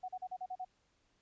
sine tone bursts, 740 Hz, F#5, in tune, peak -38 dBFS, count 7, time 0.03-0.649 s, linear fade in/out 10 ms, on 55 ms, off 39 ms, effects pink hiss -75 dBFS RMS until 1.21 s + resampled to 16000 Hz

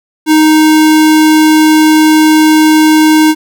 square tone, 311.1 Hz, D#4, in tune, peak -4 dBFS, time 0.26-3.35 s, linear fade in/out 50 ms, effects none

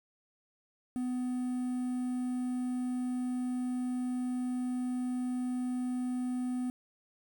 triangle tone with quantisation, 250 Hz, B3, 21 cents sharp, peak -29 dBFS, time 0.96-6.7 s, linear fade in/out 0 ms, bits 9, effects none

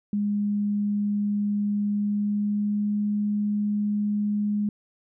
sine tone with pitch glide, 205.6 to 207.5 Hz, G#3 to G#3, -17 to -1 cents, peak -22 dBFS, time 0.13-4.69 s, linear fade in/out 2 ms, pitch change +16 cents, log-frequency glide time 1.86-2.97 s, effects none

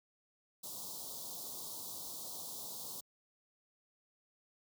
white band-stop noise, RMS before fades -45 dBFS, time 0.63-3.01 s, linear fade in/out 10 ms, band 1100 to 3600 Hz, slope 48 dB/octave, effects high-pass 100 Hz 12 dB/octave

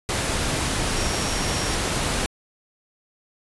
sine tone in noise, 5588 Hz, F8, in tune, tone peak -33 dBFS, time 0.96-1.75 s, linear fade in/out 0 ms, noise pink, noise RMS -24 dBFS, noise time 0.09-2.26 s, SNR -12 dB, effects resampled to 24000 Hz

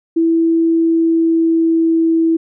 sine tone with pitch glide, 329.6 to 327.3 Hz, E4 to E4, 0 to -12 cents, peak -10 dBFS, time 0.16-2.37 s, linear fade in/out 10 ms, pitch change -12 cents, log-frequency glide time 0.67-2.14 s, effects none

